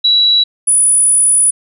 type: tone pair in turn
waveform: sine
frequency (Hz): 3915 / 9865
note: B7 / D#9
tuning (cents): -16 / -16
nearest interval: octave + major third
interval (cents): 1600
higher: second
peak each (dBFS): -7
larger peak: neither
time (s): 0.04-0.44 / 0.67-1.51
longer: second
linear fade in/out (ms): 10
effects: none